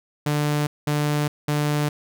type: tone bursts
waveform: sawtooth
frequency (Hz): 148.1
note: D3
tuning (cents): +15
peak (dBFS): -16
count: 3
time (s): 0.26-1.89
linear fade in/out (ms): 5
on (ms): 410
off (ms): 200
effects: none